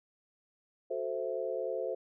sine chord, F# half-diminished seventh, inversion none, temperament equal, 370 / 440 / 523.3 / 659.3 Hz, F#4 / A4 / C5 / E5, 0 / 0 / 0 / 0 cents, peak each -40 / -38 / -35 / -40 dBFS, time 0.9-1.95 s, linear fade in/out 10 ms, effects none

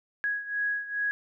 sine beating tone pair, 1661.2 / 1663.6 Hz, G#6 / G#6, 0 / +2 cents, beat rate 2.4 Hz, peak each -29 / -33 dBFS, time 0.24-1.11 s, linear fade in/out 0 ms, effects none

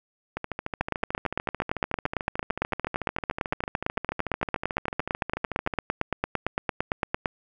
two click trains, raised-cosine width 0.5 ms, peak -15 / -9 dBFS, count 74 / 58, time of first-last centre 0.37-5.738 / 0.81-7.258 s, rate 13.6 / 8.84 Hz, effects none

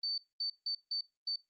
sine tone bursts at uneven times, 4551 Hz, C#8, 45 cents sharp, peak -33 dBFS, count 5, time 0.03-0.18 / 0.4-0.5 / 0.66-0.75 / 0.91-1.01 / 1.27-1.36 s, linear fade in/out 5 ms, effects noise-tail reverb RT60 0.2 s tail -20 dB re dry + Opus 24 kbps

